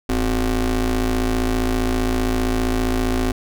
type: ring-modulated tone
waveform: 30% pulse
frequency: 114.4 Hz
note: A#2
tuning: 32 cents flat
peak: -12 dBFS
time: 0.09-3.32 s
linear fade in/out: 5 ms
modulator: 144 Hz
effects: none